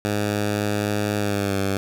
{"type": "tone with pitch glide", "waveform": "10% pulse", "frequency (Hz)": [103.83, 98], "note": ["G#2", "G2"], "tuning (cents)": [0, 0], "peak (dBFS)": -13, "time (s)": [0.05, 1.77], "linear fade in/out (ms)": 0, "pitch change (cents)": -100, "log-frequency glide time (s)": [1.18, 1.58], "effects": []}